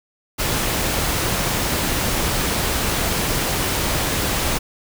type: noise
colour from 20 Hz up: pink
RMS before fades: -21 dBFS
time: 0.38-4.59 s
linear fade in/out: 20 ms
effects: none